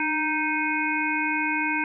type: harmonic tone with a mistuned harmonic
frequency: 311.1 Hz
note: D#4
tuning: in tune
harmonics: 1 / 3 / 5 / 7 / 8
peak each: -29 / -29 / -29 / -29 / -29 dBFS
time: 0-1.84 s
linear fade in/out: 2 ms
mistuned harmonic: 1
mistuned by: -41 cents
effects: none